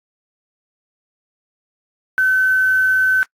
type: tone with quantisation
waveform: sine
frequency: 1524 Hz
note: G6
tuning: 49 cents flat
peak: -12 dBFS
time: 2.18-3.23 s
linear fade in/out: 0 ms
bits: 6
effects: noise-tail reverb RT60 0.1 s tail -25 dB re dry + AAC 48 kbps